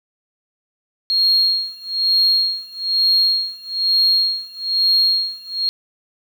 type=tone with tremolo; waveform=sine; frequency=4261 Hz; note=C8; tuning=31 cents sharp; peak=-10 dBFS; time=1.1-5.69 s; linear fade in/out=0 ms; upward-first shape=sine; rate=1.1 Hz; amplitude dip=95%; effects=tanh soft clip ceiling -8 dBFS + 8-bit